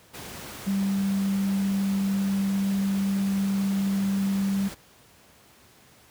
sine tone in noise, 196 Hz, G3, in tune, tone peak -22 dBFS, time 0.66-4.69 s, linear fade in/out 20 ms, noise pink, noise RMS -39 dBFS, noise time 0.13-4.75 s, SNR +14 dB, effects pink hiss -55 dBFS RMS until 6.1 s + high-pass 80 Hz 12 dB/octave

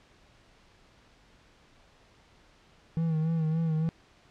triangle tone with vibrato, 160.8 Hz, E3, 43 cents flat, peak -23 dBFS, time 2.97-3.89 s, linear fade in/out 0 ms, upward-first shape sine, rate 3.5 Hz, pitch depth 50 cents each way, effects pink hiss -60 dBFS RMS until 4.3 s + low-pass 5000 Hz 12 dB/octave

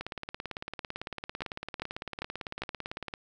two click trains, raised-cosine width 0.3 ms, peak -18 / -20 dBFS, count 4 / 57, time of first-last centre 1.42-2.62 / 0.01-3.138 s, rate 2.5 / 17.9 Hz, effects none

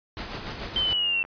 pink noise with tremolo, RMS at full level -33 dBFS, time 0.17-0.93 s, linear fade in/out 0 ms, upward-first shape sine, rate 7 Hz, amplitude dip 45%
sine linear sweep, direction down, 3125 to 2686 Hz, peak -22 dBFS, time 0.76-1.23 s, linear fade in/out 2 ms
click train, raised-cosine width 0.5 ms, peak -29 dBFS, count 42, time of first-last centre 0.81-1.25 s, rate 93.1 Hz
effects resampled to 11025 Hz

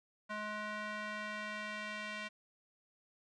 square tone with band-pass filter sweep, 211.4 Hz, G#3, 31 cents sharp, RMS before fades -42 dBFS, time 0.29-2.29 s, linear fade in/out 20 ms, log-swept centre 1400 to 2300 Hz, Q 1.5, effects resampled to 22050 Hz + 12-bit

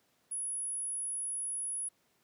sine tone, 10290 Hz, E9, 43 cents flat, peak -34 dBFS, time 0.31-1.89 s, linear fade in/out 10 ms, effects pink hiss -72 dBFS RMS until 2.23 s + high-pass 150 Hz 12 dB/octave

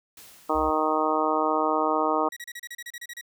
white noise with exponential decay, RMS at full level -46 dBFS, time 0.17-1.55 s, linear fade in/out 2 ms, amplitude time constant 300 ms
harmonic tone, 155.56 Hz, D#3, in tune, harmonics 2 / 3 / 4 / 5 / 6 / 7 / 8, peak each -29 / -29 / -29 / -29 / -29 / -29 / -29 dBFS, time 0.49-2.29 s, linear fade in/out 10 ms
sine tone, 66.8 Hz, C2, 36 cents sharp, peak -34 dBFS, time 0.54-0.71 s, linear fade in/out 20 ms
sawtooth tone bursts, 1915 Hz, A#6, 46 cents sharp, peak -32 dBFS, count 12, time 2.32-3.212 s, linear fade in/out 5 ms, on 45 ms, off 32 ms
effects none

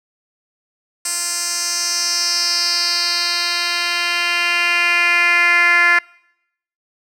10% pulse tone with band-pass filter sweep, 347.2 Hz, F4, 10 cents flat, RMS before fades -17 dBFS, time 1.05-5.99 s, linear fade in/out 5 ms, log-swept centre 7800 to 1900 Hz, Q 3.4, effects noise-tail reverb RT60 0.8 s tail -25 dB re dry

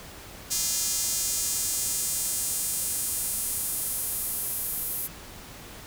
square tone with high-pass filter sweep, 188.5 Hz, F#3, 32 cents sharp, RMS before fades -29 dBFS, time 0.5-5.08 s, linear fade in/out 20 ms, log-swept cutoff 6400 to 12000 Hz, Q 1.7, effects pink hiss -44 dBFS RMS until 5.86 s

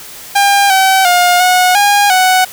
sawtooth tone with pitch steps, 802 / 765 / 712 / 730 / 815 / 743 Hz, G5 / G5 / F5 / F#5 / G#5 / F#5, +39 / -42 / +33 / -24 / -33 / +7 cents, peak -3 dBFS, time 0.35-2.45 s, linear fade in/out 10 ms, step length 350 ms, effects white hiss -31 dBFS RMS until 2.52 s

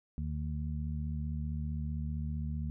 harmonic tone, 75.4 Hz, D2, 46 cents sharp, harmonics 1 / 2 / 3, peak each -35 / -38 / -42 dBFS, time 0.18-2.7 s, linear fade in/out 0 ms, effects none

